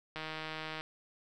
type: click train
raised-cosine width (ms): 0.3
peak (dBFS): -24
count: 103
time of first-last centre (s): 0.16-0.81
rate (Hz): 157
effects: none